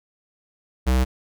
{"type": "tone", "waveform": "square", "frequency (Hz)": 63.8, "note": "C2", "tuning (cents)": -43, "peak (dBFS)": -17, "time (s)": [0.86, 1.05], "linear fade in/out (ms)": 20, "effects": []}